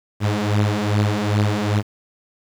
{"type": "beating tone pair", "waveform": "sawtooth", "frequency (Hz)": [103, 105.5], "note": ["G#2", "G#2"], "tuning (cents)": [-14, 28], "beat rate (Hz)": 2.5, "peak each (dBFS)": -16, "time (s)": [0.2, 1.83], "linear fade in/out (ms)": 50, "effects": ["low-pass 6000 Hz 12 dB/octave", "7-bit"]}